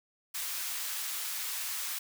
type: high-pass noise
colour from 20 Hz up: white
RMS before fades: -36 dBFS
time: 0.34-1.99 s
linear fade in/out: 10 ms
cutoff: 1100 Hz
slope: 12 dB/octave
effects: none